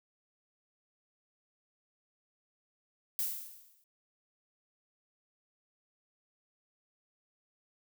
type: noise with exponential decay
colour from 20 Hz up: violet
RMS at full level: -31 dBFS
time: 3.19-3.84 s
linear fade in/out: 1 ms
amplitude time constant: 140 ms
effects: none